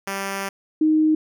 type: tone pair in turn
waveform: 5% pulse / sine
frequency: 196 / 311.1 Hz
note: G3 / D#4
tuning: 0 / 0 cents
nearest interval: minor sixth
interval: 800 cents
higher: second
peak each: -14 dBFS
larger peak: neither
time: 0.07-0.49 / 0.81-1.15 s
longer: first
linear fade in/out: 5 ms
effects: none